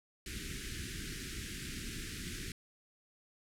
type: band-stop noise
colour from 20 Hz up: pink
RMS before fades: -42 dBFS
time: 0.26-2.52 s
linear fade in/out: 2 ms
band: 390 to 1500 Hz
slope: 48 dB/octave
effects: low-pass 11000 Hz 12 dB/octave